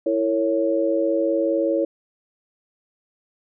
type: chord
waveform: sine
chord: A# diminished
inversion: second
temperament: equal with one note detuned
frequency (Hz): 329.6 / 455 / 554.4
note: E4 / A#4 / C#5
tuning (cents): 0 / -42 / 0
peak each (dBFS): -22 / -25 / -21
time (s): 0.06-1.85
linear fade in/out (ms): 5
effects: none